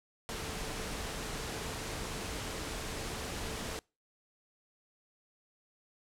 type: tone in noise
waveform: sine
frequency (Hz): 446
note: A4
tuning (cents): +23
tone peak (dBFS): -49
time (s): 0.29-3.79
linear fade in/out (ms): 0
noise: pink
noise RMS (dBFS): -39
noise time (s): 0.29-3.79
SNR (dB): -13
effects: noise-tail reverb RT60 0.3 s tail -26 dB re dry + low-pass 10000 Hz 12 dB/octave